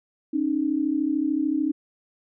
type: tone pair together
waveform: sine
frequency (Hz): 273.3 / 306.8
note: C#4 / D#4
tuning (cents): -24 / -24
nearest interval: major second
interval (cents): 200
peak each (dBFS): -25 / -23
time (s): 0.33-1.72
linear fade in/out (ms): 10
effects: none

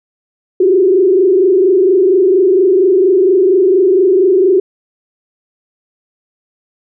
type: tone with frequency modulation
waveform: sine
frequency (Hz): 376.3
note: F#4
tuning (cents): +29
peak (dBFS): -6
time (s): 0.6-4.6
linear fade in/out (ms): 5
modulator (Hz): 24.3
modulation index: 1.1
effects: none

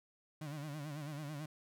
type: tone with vibrato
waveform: 35% pulse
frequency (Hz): 148.4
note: D3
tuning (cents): +18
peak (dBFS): -40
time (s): 0.41-1.46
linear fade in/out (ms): 5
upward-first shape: sine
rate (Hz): 9.1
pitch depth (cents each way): 99
effects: none

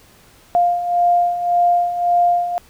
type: beating tone pair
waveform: sine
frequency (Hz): 700 / 701.8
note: F5 / F5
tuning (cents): +4 / +8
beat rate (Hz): 1.8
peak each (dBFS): -20 / -14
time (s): 0.55-2.58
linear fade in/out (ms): 0
effects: pink hiss -49 dBFS RMS until 2.69 s

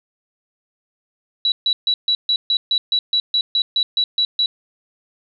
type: tone bursts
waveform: sine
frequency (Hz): 3922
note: B7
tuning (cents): -13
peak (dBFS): -14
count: 15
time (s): 1.45-4.46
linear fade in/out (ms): 2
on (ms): 70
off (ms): 140
effects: none

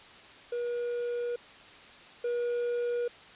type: tone pair in turn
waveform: triangle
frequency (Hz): 480.5 / 480.5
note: B4 / B4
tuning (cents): -48 / -48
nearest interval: unison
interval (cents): 0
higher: neither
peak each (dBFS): -28 / -26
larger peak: second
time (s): 0.52-1.36 / 2.24-3.08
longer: neither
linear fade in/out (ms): 5
effects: white hiss -51 dBFS RMS until 3.35 s + resampled to 8000 Hz

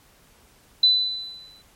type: tone with exponential decay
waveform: sine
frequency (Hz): 3999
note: B7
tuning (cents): +21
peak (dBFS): -11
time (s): 0.83-1.62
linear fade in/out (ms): 5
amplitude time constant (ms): 170
effects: pink hiss -56 dBFS RMS until 1.75 s + MP3 64 kbps

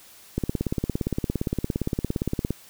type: click train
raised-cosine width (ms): 3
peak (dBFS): -11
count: 38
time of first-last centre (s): 0.38-2.506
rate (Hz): 17.4
effects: white hiss -50 dBFS RMS until 2.69 s

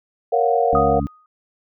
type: chord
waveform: sine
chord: Gb major seventh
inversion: first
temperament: equal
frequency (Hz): 466.2 / 554.4 / 698.5 / 740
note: Bb4 / Db5 / F5 / Gb5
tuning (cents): 0 / 0 / 0 / 0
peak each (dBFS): -19 / -23 / -19 / -21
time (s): 0.32-1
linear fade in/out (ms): 10
type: harmonic tone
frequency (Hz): 70.1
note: C#2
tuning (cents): +20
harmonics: 1 / 2 / 3 / 4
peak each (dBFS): -26 / -26 / -26 / -26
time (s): 0.73-1.07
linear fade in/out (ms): 0
type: tone with exponential decay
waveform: sine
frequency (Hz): 1244.5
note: D#6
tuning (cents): 0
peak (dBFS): -16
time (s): 0.75-1.26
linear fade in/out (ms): 2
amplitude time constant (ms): 110
effects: none

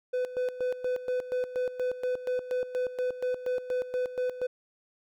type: tone with tremolo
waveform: triangle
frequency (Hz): 502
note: B4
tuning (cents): +28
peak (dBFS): -24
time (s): 0.13-4.47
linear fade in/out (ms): 10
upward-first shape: square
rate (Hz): 4.2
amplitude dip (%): 75
effects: none

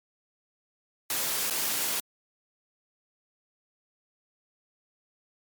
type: noise with dropouts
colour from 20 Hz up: white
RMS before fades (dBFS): -29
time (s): 1.1-2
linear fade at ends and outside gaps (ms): 2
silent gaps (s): 1.5-1.507
effects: high-pass 150 Hz 12 dB/octave + MP3 96 kbps

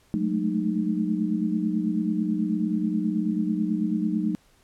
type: tone cluster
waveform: sine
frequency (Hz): 183.3 / 212.1 / 221.3 / 307.4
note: F#3 / G#3 / A3 / D#4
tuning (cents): -16 / +37 / +10 / -21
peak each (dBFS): -28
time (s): 0.14-4.35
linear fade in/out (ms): 0
effects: pink hiss -61 dBFS RMS until 4.63 s + low-pass 12000 Hz 12 dB/octave

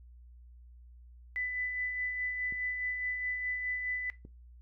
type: tone with tremolo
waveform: sine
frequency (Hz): 1996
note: B6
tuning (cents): +18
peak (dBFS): -31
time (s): 1.36-4.1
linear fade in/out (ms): 0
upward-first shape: sine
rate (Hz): 4.8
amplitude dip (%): 40
type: clicks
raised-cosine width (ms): 3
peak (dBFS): -36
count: 2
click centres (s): 2.524 / 4.251
effects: noise-tail reverb RT60 0.2 s tail -17 dB re dry + added 60 Hz sine -51 dBFS peak until 4.61 s

